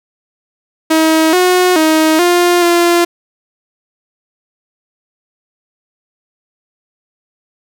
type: tone with pitch steps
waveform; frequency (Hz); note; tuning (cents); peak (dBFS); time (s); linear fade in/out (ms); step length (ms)
sawtooth; 318.8 / 363.4 / 315.4 / 351.6 / 345.1; D#4 / F#4 / D#4 / F4 / F4; +42 / -31 / +24 / +12 / -21; -4; 0.9-3.05; 10; 430
effects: none